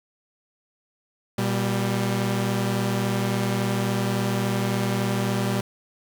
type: tone pair together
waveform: sawtooth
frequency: 120 / 196.43 Hz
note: B2 / G3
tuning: -49 / +4 cents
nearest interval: major sixth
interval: 853 cents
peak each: -21 / -21 dBFS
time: 1.38-5.61 s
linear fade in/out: 5 ms
effects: 7-bit